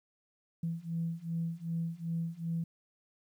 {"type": "beating tone pair", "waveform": "sine", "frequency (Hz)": [164.9, 167.5], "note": ["E3", "E3"], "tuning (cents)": [1, 28], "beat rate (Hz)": 2.6, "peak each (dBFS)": [-36, -35], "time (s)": [0.63, 2.64], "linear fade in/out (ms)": 5, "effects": ["tanh soft clip ceiling -25 dBFS", "11-bit"]}